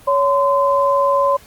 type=tone pair together; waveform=sine; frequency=560 / 1027 Hz; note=C#5 / C6; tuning=+18 / -33 cents; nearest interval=minor seventh; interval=1049 cents; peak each=-15 dBFS; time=0.07-1.37 s; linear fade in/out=10 ms; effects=pink hiss -45 dBFS RMS until 1.46 s + Opus 32 kbps